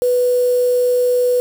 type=tone with quantisation; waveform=sine; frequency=493.9 Hz; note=B4; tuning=in tune; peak=-12 dBFS; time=0.02-1.4 s; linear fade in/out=0 ms; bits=5; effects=none